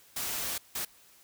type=noise bursts at uneven times; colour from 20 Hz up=white; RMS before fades=-34 dBFS; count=2; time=0.16-0.58 / 0.75-0.85 s; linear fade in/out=5 ms; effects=white hiss -59 dBFS RMS until 1.23 s